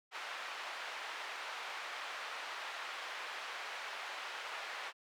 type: band-pass noise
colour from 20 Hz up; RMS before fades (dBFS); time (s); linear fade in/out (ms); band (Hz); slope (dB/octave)
pink; -44; 0.11-4.93; 50; 920 to 3000; 12
effects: high-pass 400 Hz 12 dB/octave